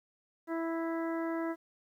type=harmonic tone; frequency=329.6 Hz; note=E4; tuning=in tune; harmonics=1 / 2 / 3 / 4 / 5 / 6; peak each=-33 / -39 / -43 / -45 / -47 / -49 dBFS; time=0.47-1.56 s; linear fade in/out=50 ms; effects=11-bit